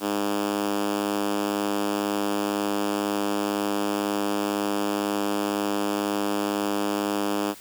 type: tone with high-pass filter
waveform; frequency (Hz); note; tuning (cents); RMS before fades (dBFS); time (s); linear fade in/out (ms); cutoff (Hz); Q
5% pulse; 102; G#2; -31; -26; 0-7.55; 50; 260; 3.5
effects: white hiss -46 dBFS RMS until 7.6 s